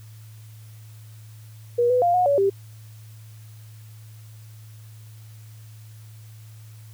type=tone with pitch steps; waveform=sine; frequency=479.7 / 499.3 / 698 / 725 / 566 / 393.5 Hz; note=A#4 / B4 / F5 / F#5 / C#5 / G4; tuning=+50 / +19 / -1 / -35 / +36 / +7 cents; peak=-16 dBFS; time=1.78-2.5 s; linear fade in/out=10 ms; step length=120 ms; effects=added 109 Hz sine -41 dBFS peak until 6.93 s + white hiss -55 dBFS RMS until 6.93 s